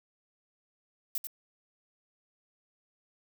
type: noise with echo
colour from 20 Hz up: violet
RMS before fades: -32 dBFS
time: 1.15-1.18 s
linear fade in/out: 2 ms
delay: 91 ms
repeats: 1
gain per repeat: -6 dB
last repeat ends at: 1.271 s
effects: none